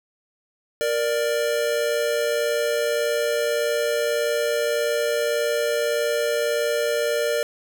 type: tone pair together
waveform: square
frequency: 468.3 / 590 Hz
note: A#4 / D5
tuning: +8 / +8 cents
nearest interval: major third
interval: 400 cents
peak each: -24 dBFS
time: 0.81-7.43 s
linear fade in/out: 0 ms
effects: none